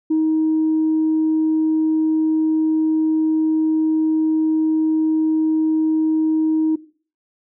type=tone; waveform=sine; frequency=315.2 Hz; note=D#4; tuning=23 cents sharp; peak=-13 dBFS; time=0.1-6.76 s; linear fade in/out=10 ms; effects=noise-tail reverb RT60 0.4 s tail -17 dB re dry + tanh soft clip ceiling -11 dBFS